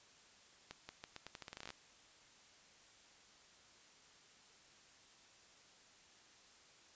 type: accelerating click train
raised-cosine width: 0.2 ms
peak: -30 dBFS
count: 16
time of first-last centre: 0.71-1.704 s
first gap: 180 ms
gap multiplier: 0.83
effects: white hiss -64 dBFS RMS until 6.95 s + resampled to 16000 Hz